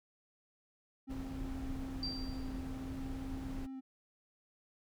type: tone with vibrato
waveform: triangle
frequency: 264.4 Hz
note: C4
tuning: 18 cents sharp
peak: -40 dBFS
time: 1.07-3.81 s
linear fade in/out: 20 ms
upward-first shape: square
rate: 0.56 Hz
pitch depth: 9 cents each way
type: noise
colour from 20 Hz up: brown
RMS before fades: -43 dBFS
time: 1.09-3.67 s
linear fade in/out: 20 ms
type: clicks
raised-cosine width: 5 ms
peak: -34 dBFS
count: 4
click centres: 1.703 / 1.96 / 2.021 / 2.548 s
type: tone with exponential decay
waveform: sine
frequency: 4699 Hz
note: D8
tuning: in tune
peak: -35 dBFS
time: 2.03-2.63 s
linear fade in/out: 1 ms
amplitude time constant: 130 ms
effects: none